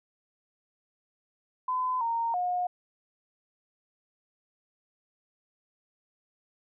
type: tone with pitch steps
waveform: sine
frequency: 1015 / 924 / 719 Hz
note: B5 / A#5 / F#5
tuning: +47 / -16 / -50 cents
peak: -26 dBFS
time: 1.68-2.67 s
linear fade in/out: 5 ms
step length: 330 ms
effects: none